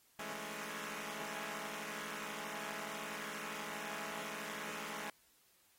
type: chord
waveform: 5% pulse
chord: A major seventh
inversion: second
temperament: equal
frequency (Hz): 164.81 / 207.7 / 220 / 277.2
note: E3 / G#3 / A3 / C#4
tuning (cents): 0 / 0 / 0 / 0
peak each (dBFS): -39 / -35 / -37 / -38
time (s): 0.19-5.1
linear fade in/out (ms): 2
effects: white hiss -70 dBFS RMS until 5.78 s + AAC 48 kbps